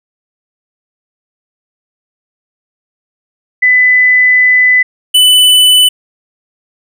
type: tone pair in turn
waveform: sine / square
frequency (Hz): 2002 / 2994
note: B6 / F#7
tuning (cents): +23 / +20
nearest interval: perfect fifth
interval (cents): 697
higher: second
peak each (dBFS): -4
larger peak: neither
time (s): 3.62-4.83 / 5.14-5.89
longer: first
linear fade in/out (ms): 10
effects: none